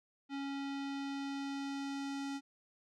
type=tone with low-pass filter sweep; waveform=square; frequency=277.2 Hz; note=C#4; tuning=in tune; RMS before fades=-40 dBFS; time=0.29-2.41 s; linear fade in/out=50 ms; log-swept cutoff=3700 to 6400 Hz; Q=1.2; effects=none